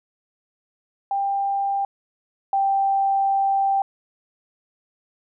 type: tone pair in turn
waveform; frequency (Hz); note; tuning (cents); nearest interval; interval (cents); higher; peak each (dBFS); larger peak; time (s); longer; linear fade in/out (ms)
sine; 793 / 784.8; G5 / G5; +20 / +2; unison; 18; first; -20 / -17; second; 1.11-1.85 / 2.53-3.82; second; 2
effects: none